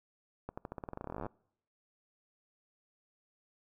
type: accelerating click train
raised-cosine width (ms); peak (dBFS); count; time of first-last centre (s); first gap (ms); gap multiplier
1; -26; 24; 0.49-1.265; 85; 0.9
effects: noise-tail reverb RT60 0.7 s tail -25 dB re dry